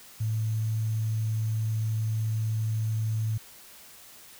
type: tone with sample-and-hold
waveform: sine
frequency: 110 Hz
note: A2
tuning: in tune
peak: -25 dBFS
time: 0.2-3.38 s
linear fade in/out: 10 ms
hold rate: 6300 Hz
effects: white hiss -50 dBFS RMS until 4.39 s